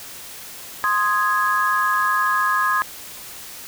sine chord, Ab major, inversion first, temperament equal, 1046.5 / 1244.5 / 1661.2 Hz, C6 / Eb6 / Ab6, 0 / 0 / 0 cents, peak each -21 dBFS, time 0.84-2.82 s, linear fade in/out 0 ms, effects white hiss -37 dBFS RMS until 3.67 s

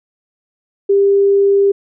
sine tone, 397.9 Hz, G4, 26 cents sharp, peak -8 dBFS, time 0.89-1.72 s, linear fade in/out 10 ms, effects none

